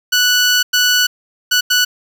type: tone bursts at uneven times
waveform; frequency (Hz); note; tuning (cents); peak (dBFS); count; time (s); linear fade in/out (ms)
15% pulse; 1480; F#6; 0; -4; 4; 0.12-0.63 / 0.73-1.07 / 1.51-1.61 / 1.7-1.85; 10
effects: none